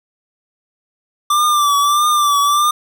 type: tone with vibrato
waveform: square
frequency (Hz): 1174.7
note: D6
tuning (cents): 0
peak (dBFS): -12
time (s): 1.3-2.71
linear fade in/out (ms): 5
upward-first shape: triangle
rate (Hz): 1.6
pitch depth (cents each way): 63
effects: none